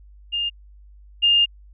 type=tone pair in turn; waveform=sine; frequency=2818 / 2818 Hz; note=F7 / F7; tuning=+15 / +15 cents; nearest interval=unison; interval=0 cents; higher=neither; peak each=-21 / -13 dBFS; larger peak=second; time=0.32-0.5 / 1.22-1.46 s; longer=second; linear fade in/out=20 ms; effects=added 50 Hz sine -44 dBFS peak until 1.73 s